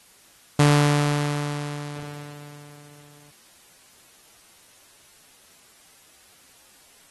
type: tone with exponential decay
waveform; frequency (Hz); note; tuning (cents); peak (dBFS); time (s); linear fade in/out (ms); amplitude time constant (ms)
sawtooth; 146.2; D3; -7; -9; 0.59-3.31; 5; 590
effects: white hiss -54 dBFS RMS until 7.1 s + AAC 32 kbps